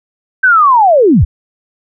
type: linear sweep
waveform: sine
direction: down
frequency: 1568 to 46.25 Hz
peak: -4 dBFS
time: 0.43-1.25 s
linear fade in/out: 10 ms
effects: none